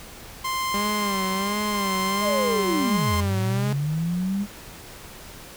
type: tone with tremolo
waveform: sawtooth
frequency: 1046.5 Hz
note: C6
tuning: in tune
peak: -20 dBFS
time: 0.44-3.21 s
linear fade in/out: 10 ms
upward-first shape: sine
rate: 0.73 Hz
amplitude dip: 25%
type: tone with vibrato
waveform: sawtooth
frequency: 199.4 Hz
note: G3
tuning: 30 cents sharp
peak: -22 dBFS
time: 0.74-3.73 s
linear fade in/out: 2 ms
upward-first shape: sine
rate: 1.4 Hz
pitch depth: 93 cents each way
type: linear two-way sweep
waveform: sine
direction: down then up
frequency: 644 to 82.41 to 206.7 Hz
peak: -22 dBFS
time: 2.21-4.47 s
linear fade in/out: 50 ms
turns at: 3.14 s
effects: pink hiss -42 dBFS RMS until 5.56 s